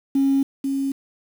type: tone pair in turn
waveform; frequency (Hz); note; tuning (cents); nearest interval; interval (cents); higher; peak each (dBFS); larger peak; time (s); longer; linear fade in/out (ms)
sine; 273.3 / 273.3; C#4 / C#4; -24 / -24; unison; 0; neither; -14 / -20; first; 0.15-0.43 / 0.64-0.92; neither; 5
effects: tanh soft clip ceiling -12 dBFS + 7-bit